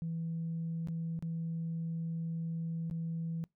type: tone with dropouts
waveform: sine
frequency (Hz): 164.81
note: E3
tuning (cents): 0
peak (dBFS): -33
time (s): 0.02-3.44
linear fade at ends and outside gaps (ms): 0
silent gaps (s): 0.873-0.885 / 1.191-1.225 / 2.899-2.911
effects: noise-tail reverb RT60 0.2 s tail -26 dB re dry + tanh soft clip ceiling -30 dBFS